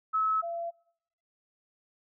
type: tone pair in turn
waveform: sine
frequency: 1294 / 679.6 Hz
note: E6 / F5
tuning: -32 / -47 cents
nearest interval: major seventh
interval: 1115 cents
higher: first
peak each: -24 / -32 dBFS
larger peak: first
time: 0.13-0.42 / 0.42-0.71 s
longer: neither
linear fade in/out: 20 ms
effects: noise-tail reverb RT60 0.8 s tail -25 dB re dry